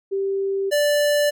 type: tone pair in turn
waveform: sine / square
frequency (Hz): 391.3 / 586.3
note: G4 / D5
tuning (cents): -3 / -3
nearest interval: perfect fifth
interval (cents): 700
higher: second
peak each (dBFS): -20 / -17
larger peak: second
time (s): 0.11-0.71 / 0.71-1.31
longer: neither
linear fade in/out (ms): 20
effects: none